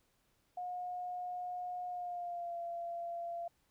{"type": "tone with pitch glide", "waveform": "sine", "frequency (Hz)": [720, 685.9], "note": ["F#5", "F5"], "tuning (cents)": [-47, -31], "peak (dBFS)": -38, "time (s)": [0.57, 3.48], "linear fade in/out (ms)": 5, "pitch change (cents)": -84, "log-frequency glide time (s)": [1.87, 2.57], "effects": ["pink hiss -75 dBFS RMS until 3.7 s"]}